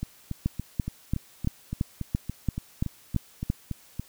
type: two click trains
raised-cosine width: 5 ms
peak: -12 / -18 dBFS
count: 10 / 15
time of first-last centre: 0.46-3.501 / 0.03-3.996 s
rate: 2.96 / 3.53 Hz
effects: white hiss -55 dBFS RMS until 4.08 s